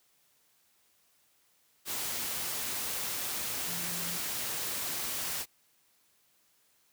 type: tone in noise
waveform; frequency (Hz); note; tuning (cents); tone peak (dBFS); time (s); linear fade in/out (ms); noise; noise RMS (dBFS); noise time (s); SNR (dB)
sine; 172.7; F3; -19; -44; 3.66-4.2; 50; white; -35; 1.85-5.46; -12
effects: white hiss -69 dBFS RMS until 6.92 s + high-pass 60 Hz 12 dB/octave